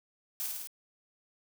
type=noise with echo; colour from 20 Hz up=blue; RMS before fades=-35 dBFS; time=0.4-0.46 s; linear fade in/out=0 ms; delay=53 ms; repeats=4; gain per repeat=-2 dB; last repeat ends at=0.672 s; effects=none